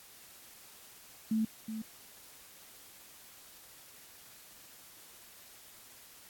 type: tone with echo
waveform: sine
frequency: 220 Hz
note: A3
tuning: in tune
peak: -27 dBFS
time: 1.31-1.45 s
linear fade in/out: 5 ms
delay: 370 ms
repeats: 1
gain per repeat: -9 dB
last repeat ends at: 1.82 s
effects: white hiss -55 dBFS RMS until 6.29 s + AAC 64 kbps